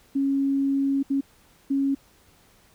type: tone bursts at uneven times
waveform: sine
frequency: 275 Hz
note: C#4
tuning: 14 cents flat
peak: -20 dBFS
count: 3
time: 0.15-1.03 / 1.1-1.21 / 1.7-1.95 s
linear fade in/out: 10 ms
effects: pink hiss -58 dBFS RMS until 2.74 s